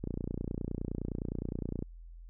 click train, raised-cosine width 3 ms, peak -22 dBFS, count 54, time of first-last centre 0.04-1.825 s, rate 29.7 Hz, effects added 42 Hz sine -46 dBFS peak until 2.29 s

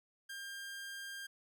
sawtooth tone, 1600 Hz, G6, 35 cents sharp, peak -40 dBFS, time 0.29-1.27 s, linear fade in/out 10 ms, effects none

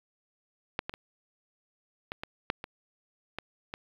clicks, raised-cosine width 0.3 ms, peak -12 / -18 / -24 / -18 / -19 / -10 / -21 / -18 / -20 dBFS, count 9, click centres 0.791 / 0.895 / 0.939 / 2.119 / 2.235 / 2.501 / 2.641 / 3.386 / 3.739 s, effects low-pass 4000 Hz 12 dB/octave + 8-bit

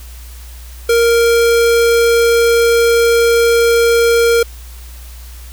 square tone, 466.2 Hz, A#4, in tune, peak -9 dBFS, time 0.89-4.43 s, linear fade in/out 5 ms, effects added 60 Hz sine -30 dBFS peak until 5.52 s + white hiss -40 dBFS RMS until 5.52 s

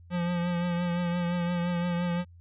square tone with vibrato, 174.61 Hz, F3, in tune, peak -27 dBFS, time 0.1-2.25 s, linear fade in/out 50 ms, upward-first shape triangle, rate 5.8 Hz, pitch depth 36 cents each way, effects added 86 Hz sine -49 dBFS peak until 2.4 s + resampled to 8000 Hz

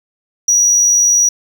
triangle tone, 5800 Hz, F#8, 35 cents flat, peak -7 dBFS, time 0.48-1.29 s, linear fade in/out 5 ms, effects none

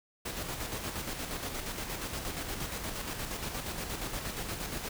pink noise with tremolo, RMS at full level -36 dBFS, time 0.25-4.89 s, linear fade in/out 10 ms, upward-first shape square, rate 8.5 Hz, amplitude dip 40%, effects none

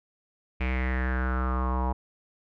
square tone with low-pass filter sweep, 63.9 Hz, C2, 40 cents flat, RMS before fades -27 dBFS, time 0.6-1.93 s, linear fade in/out 10 ms, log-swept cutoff 2400 to 910 Hz, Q 6.3, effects none

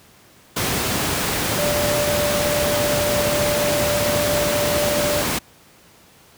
sine tone in noise, 588 Hz, D5, 2 cents sharp, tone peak -20 dBFS, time 1.58-5.22 s, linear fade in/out 10 ms, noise pink, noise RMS -21 dBFS, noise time 0.56-5.39 s, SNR -2 dB, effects pink hiss -50 dBFS RMS until 6.37 s + high-pass 80 Hz 12 dB/octave

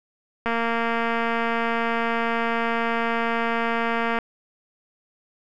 click train, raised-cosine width 0.5 ms, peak -10 dBFS, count 862, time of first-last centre 0.46-4.187 s, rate 231 Hz, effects none

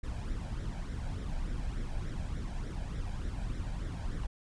brown noise with flanger, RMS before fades -36 dBFS, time 0.03-4.27 s, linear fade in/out 10 ms, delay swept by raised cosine 0.53 to 1.3 ms, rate 3.4 Hz, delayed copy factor +0.6, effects resampled to 22050 Hz

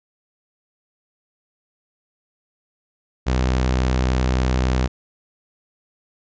sawtooth tone, 63.5 Hz, B1, 49 cents sharp, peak -13 dBFS, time 3.26-4.88 s, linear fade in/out 20 ms, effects resampled to 16000 Hz

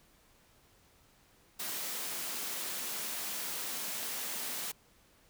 white high-pass noise, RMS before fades -38 dBFS, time 1.59-4.72 s, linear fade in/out 10 ms, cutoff 160 Hz, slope 48 dB/octave, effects pink hiss -65 dBFS RMS until 5.29 s

